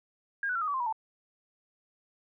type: tone with pitch steps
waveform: sine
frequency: 1619 / 1484.6 / 1361.4 / 1248.4 / 1144.8 / 1049.8 / 962.7 / 882.8 Hz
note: G#6 / F#6 / F6 / D#6 / D6 / C6 / B5 / A5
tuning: -45 / +5 / -45 / +5 / -45 / +5 / -45 / +5 cents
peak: -28 dBFS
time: 0.43-0.926 s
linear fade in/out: 2 ms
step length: 62 ms
effects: none